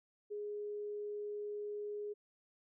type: tone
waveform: sine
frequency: 415.3 Hz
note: G#4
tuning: in tune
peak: -39 dBFS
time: 0.3-2.14 s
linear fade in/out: 20 ms
effects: none